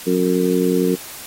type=harmonic tone; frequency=90.9 Hz; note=F#2; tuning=30 cents flat; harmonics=2 / 3 / 4 / 5; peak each=-20 / -20 / -20 / -20 dBFS; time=0.06-0.96 s; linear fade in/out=20 ms; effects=white hiss -35 dBFS RMS until 1.26 s + AAC 48 kbps